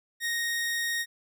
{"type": "tone", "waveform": "sawtooth", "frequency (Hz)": 1864.7, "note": "A#6", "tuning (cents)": 0, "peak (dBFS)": -24, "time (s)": [0.2, 1.06], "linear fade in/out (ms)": 50, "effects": []}